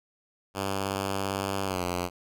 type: tone with pitch glide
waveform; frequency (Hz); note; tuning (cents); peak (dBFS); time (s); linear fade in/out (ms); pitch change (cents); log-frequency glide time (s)
5% pulse; 97.7 to 89.08; G2 to F2; -5 to +35; -17; 0.54-2.1; 50; -160; 1.65-1.82
effects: none